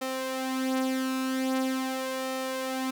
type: tone with flanger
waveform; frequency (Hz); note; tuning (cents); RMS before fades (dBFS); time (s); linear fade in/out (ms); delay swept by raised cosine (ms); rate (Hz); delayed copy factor
sawtooth; 261.6; C4; 0; -30; 0.01-2.91; 10; 1.6 to 4.6; 0.43; +0.6
effects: none